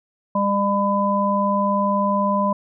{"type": "harmonic tone", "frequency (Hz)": 200.9, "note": "G3", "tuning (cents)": 43, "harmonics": [1, 3, 5], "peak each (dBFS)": [-21, -23, -20], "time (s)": [0.35, 2.53], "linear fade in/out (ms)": 5, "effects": []}